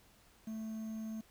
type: tone with quantisation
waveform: triangle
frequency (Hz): 220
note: A3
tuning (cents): 0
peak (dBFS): -37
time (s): 0.47-1.21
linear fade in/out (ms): 5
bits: 10
effects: pink hiss -65 dBFS RMS until 1.3 s